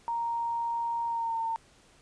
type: tone with pitch glide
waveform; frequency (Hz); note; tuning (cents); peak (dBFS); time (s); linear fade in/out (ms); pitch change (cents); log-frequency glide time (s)
sine; 932.3 to 907.9; A#5 to A#5; 0 to -46; -28; 0.08-1.56; 0; -46; 1.07-1.39
effects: pink hiss -60 dBFS RMS until 2.01 s + resampled to 22050 Hz